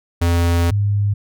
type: tone pair in turn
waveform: square / sine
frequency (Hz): 85.6 / 102.08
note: F2 / G#2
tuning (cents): -34 / -29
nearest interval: minor third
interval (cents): 305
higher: second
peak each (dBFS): -14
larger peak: neither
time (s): 0.21-0.71 / 0.71-1.14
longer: first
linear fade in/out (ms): 10
effects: none